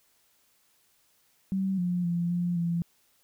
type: tone with pitch steps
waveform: sine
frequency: 191.7 / 177.5 / 172.1 / 175.1 / 170.1 Hz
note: G3 / F3 / F3 / F3 / F3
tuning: -38 / +28 / -25 / +5 / -45 cents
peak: -25 dBFS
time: 1.52-2.82 s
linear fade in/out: 0 ms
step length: 260 ms
effects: white hiss -67 dBFS RMS until 3.23 s